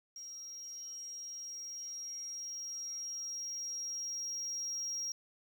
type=tone with level ramp; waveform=sine; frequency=5620 Hz; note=F8; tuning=10 cents sharp; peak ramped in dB=-44 to -33 dBFS; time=0.16-5.12 s; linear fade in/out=2 ms; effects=tanh soft clip ceiling -34 dBFS + 10-bit